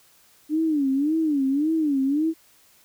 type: tone with vibrato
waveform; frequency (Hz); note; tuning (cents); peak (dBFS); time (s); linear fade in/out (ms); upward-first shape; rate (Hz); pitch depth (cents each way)
sine; 293.7; D4; 0; -19; 0.49-2.34; 50; sine; 1.8; 170
effects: white hiss -57 dBFS RMS until 2.84 s